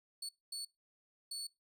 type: tone bursts at uneven times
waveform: 30% pulse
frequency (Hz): 4435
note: C#8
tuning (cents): 0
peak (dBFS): -37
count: 3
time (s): 0.22-0.29 / 0.52-0.65 / 1.31-1.47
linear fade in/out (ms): 5
effects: noise-tail reverb RT60 0.2 s tail -22 dB re dry